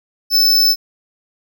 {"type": "tone", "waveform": "square", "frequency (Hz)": 5270, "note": "E8", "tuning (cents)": -1, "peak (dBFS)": -10, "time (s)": [0.3, 0.76], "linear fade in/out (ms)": 50, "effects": []}